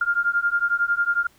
sine beating tone pair, 1398 / 1409 Hz, F6 / F6, +1 / +15 cents, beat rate 11 Hz, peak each -22 dBFS, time 0.01-1.27 s, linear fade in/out 5 ms, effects pink hiss -57 dBFS RMS until 1.38 s

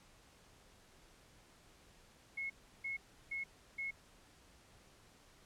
sine tone bursts, 2177 Hz, C#7, 32 cents flat, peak -38 dBFS, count 4, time 2.37-3.91 s, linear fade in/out 10 ms, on 130 ms, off 340 ms, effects pink hiss -64 dBFS RMS until 5.45 s + low-pass 10000 Hz 12 dB/octave

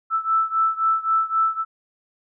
sine beating tone pair, 1318.5 / 1322.3 Hz, E6 / E6, 0 / +5 cents, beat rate 3.8 Hz, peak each -20 / -22 dBFS, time 0.1-1.65 s, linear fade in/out 50 ms, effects none

